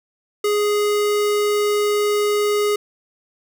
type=tone; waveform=square; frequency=415.3 Hz; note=G#4; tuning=in tune; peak=-17 dBFS; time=0.44-2.76 s; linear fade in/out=5 ms; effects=none